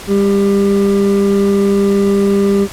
triangle tone pair together, 199.89 / 396.9 Hz, G3 / G4, +34 / +22 cents, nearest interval octave, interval 1188 cents, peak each -10 dBFS, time 0.07-2.68 s, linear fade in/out 50 ms, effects pink hiss -30 dBFS RMS until 2.72 s + low-pass 12000 Hz 12 dB/octave

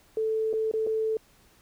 sine tone with dropouts, 440 Hz, A4, in tune, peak -24 dBFS, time 0.17-1.17 s, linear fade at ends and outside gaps 2 ms, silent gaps 0.53-0.536 / 0.714-0.737 / 0.866-0.871 s, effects pink hiss -60 dBFS RMS until 1.61 s

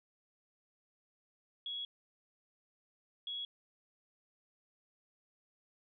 sine tone bursts at uneven times, 3341 Hz, G#7, 10 cents sharp, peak -38 dBFS, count 2, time 1.66-1.85 / 3.27-3.45 s, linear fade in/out 2 ms, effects none

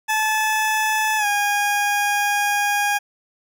20% pulse tone with pitch glide, 867 to 818.3 Hz, A5 to G#5, -26 to -26 cents, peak -13 dBFS, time 0.08-2.99 s, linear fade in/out 20 ms, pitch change -100 cents, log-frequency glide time 1.17-1.26 s, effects none

